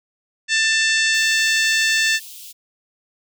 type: harmonic tone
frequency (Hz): 888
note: A5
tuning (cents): +16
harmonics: 2 / 3 / 4 / 5 / 6 / 7 / 8 / 9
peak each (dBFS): -18 / -22 / -24 / -26 / -28 / -29 / -30 / -31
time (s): 0.48-2.2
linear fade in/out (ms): 50
type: high-pass noise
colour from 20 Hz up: white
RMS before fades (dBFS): -38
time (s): 1.13-2.53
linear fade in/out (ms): 20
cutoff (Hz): 2700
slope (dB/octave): 48
effects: none